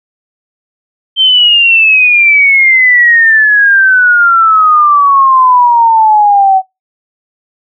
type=exponential sweep; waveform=sine; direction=down; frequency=3136 to 752 Hz; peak=-3 dBFS; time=1.16-6.62 s; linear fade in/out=50 ms; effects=noise-tail reverb RT60 0.2 s tail -24 dB re dry